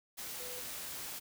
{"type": "tone in noise", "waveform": "sine", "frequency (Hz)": 497, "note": "B4", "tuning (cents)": 11, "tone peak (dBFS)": -48, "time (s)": [0.39, 0.61], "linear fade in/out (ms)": 20, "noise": "white", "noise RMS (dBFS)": -43, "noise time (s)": [0.17, 1.2], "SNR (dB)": -8, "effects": []}